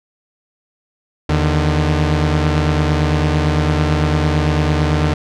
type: tone pair together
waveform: sawtooth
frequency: 79.51 / 150.1 Hz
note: D#2 / D3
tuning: +38 / +38 cents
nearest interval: major seventh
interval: 1100 cents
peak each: -12 dBFS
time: 1.29-5.14 s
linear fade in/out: 5 ms
effects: low-pass 5000 Hz 12 dB/octave